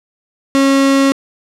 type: tone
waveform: 35% pulse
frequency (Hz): 273.1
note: C#4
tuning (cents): -26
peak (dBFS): -7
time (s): 0.55-1.12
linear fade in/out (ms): 0
effects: low-pass 9000 Hz 12 dB/octave